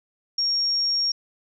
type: tone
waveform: sine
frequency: 5560 Hz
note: F8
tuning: 9 cents flat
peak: -20 dBFS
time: 0.38-1.12 s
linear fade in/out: 5 ms
effects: none